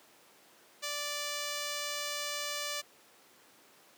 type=tone; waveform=5% pulse; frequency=586 Hz; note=D5; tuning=4 cents flat; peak=-23 dBFS; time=0.82-2.82 s; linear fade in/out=20 ms; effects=pink hiss -60 dBFS RMS until 3.97 s + high-pass 300 Hz 12 dB/octave